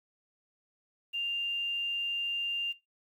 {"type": "tone with quantisation", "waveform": "sine", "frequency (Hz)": 2794, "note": "F7", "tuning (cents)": 0, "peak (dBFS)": -30, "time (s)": [1.13, 2.73], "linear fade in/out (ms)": 20, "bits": 10, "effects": ["noise-tail reverb RT60 0.2 s tail -17 dB re dry"]}